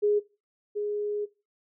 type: tone pair in turn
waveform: sine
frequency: 415.3 / 415.3 Hz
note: G#4 / G#4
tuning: 0 / 0 cents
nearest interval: unison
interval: 0 cents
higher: neither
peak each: -20 / -27 dBFS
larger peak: first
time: 0.02-0.2 / 0.75-1.26 s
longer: second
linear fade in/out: 20 ms
effects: noise-tail reverb RT60 0.3 s tail -20 dB re dry